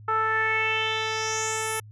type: tone with low-pass filter sweep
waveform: 10% pulse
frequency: 440 Hz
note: A4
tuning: in tune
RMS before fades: -26 dBFS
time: 0.08-1.8 s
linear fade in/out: 5 ms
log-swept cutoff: 1200 to 11000 Hz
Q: 4.1
effects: added 106 Hz sine -43 dBFS peak until 1.91 s